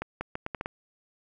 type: accelerating click train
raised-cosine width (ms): 0.5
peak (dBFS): -17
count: 7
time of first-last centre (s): 0.02-0.659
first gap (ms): 190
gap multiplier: 0.76
effects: none

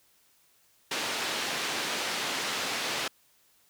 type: band-pass noise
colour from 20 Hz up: white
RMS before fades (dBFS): -32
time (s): 0.91-3.08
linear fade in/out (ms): 5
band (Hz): 200 to 4200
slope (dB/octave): 12
effects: white hiss -65 dBFS RMS until 3.69 s

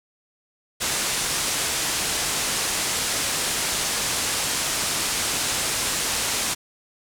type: low-pass noise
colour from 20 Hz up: white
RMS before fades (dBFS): -25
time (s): 0.8-6.55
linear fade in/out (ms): 20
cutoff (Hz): 9900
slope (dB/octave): 24
effects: none

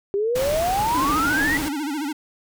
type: exponential sweep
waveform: sine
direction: up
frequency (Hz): 389.6 to 1985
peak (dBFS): -19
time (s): 0.14-1.57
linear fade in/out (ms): 0
type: noise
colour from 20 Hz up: pink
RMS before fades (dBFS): -29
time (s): 0.35-1.69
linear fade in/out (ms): 10
type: tone with vibrato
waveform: square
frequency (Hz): 293.7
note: D4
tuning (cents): 0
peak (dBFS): -25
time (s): 0.94-2.13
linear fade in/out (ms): 10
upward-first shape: sine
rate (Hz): 14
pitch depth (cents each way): 130
effects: none

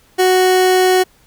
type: tone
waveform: 30% pulse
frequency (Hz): 370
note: F#4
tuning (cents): 0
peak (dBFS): -7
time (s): 0.18-1.04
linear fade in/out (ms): 20
effects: pink hiss -52 dBFS RMS until 1.26 s

